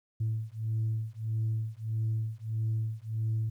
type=beating tone pair; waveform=sine; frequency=110 / 111.6 Hz; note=A2 / A2; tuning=0 / +25 cents; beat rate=1.6 Hz; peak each=-31 dBFS; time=0.2-3.5 s; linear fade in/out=10 ms; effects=tanh soft clip ceiling -24 dBFS + 11-bit